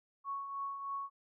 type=tone with tremolo; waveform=sine; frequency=1108.7 Hz; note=C#6; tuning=in tune; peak=-35 dBFS; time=0.24-1.1 s; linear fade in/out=50 ms; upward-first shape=triangle; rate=3.2 Hz; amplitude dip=55%; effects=none